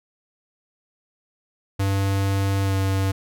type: tone with pitch glide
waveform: square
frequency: 98 to 96.59 Hz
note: G2 to G2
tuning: 0 to -25 cents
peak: -20 dBFS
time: 1.79-3.12 s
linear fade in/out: 10 ms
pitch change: -25 cents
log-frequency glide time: 2.63-2.74 s
effects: none